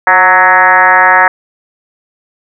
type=tone with frequency modulation; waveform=sine; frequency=1300 Hz; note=E6; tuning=24 cents flat; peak=-3 dBFS; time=0.07-1.28 s; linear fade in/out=2 ms; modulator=189 Hz; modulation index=3.3; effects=none